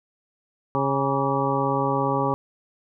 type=harmonic tone with a mistuned harmonic; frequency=137.1 Hz; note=C#3; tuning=19 cents flat; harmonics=1 / 2 / 3 / 4 / 6 / 7 / 8; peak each=-28 / -28 / -28 / -28 / -28 / -28 / -28 dBFS; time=0.75-2.34 s; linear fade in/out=0 ms; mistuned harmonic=8; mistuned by=+80 cents; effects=none